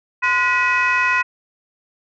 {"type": "tone cluster", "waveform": "sine", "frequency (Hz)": [1026, 1455, 1938, 2528], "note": ["C6", "F#6", "B6", "D#7"], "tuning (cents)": [-34, -29, -33, 27], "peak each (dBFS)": -19, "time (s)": [0.22, 1.23], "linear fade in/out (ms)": 20, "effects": ["tanh soft clip ceiling -9 dBFS"]}